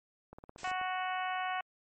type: clicks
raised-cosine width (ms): 1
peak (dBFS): -34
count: 9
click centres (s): 0.33 / 0.385 / 0.439 / 0.494 / 0.561 / 0.633 / 0.675 / 0.715 / 0.814
type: noise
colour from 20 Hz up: white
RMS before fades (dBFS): -49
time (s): 0.58-0.71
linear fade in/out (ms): 2
type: harmonic tone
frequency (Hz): 370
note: F#4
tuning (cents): 0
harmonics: 2 / 3 / 4 / 5 / 6 / 7 / 8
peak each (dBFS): -35 / -39 / -41 / -43 / -45 / -46 / -47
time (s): 0.64-1.61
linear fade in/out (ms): 5
effects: MP3 32 kbps